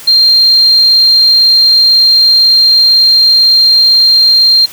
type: tone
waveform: sine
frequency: 4186 Hz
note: C8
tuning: in tune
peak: -3 dBFS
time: 0.07-4.66 s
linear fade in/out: 10 ms
effects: white hiss -30 dBFS RMS until 4.72 s